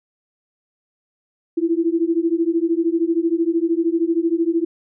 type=beating tone pair; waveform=sine; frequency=327 / 340 Hz; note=E4 / F4; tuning=-14 / -46 cents; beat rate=13 Hz; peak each=-19 dBFS; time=1.57-4.65 s; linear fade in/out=10 ms; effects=none